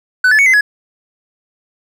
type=tone with pitch steps; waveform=triangle; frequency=1501 / 1730 / 2225 / 2053 / 1682 Hz; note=F#6 / A6 / C#7 / C7 / G#6; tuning=+24 / -30 / +6 / -33 / +22 cents; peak=-5 dBFS; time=0.24-0.61 s; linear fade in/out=5 ms; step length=74 ms; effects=none